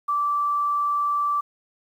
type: tone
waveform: sine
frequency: 1165 Hz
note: D6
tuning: 14 cents flat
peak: -20 dBFS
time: 0.08-1.41 s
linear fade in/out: 10 ms
effects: 9-bit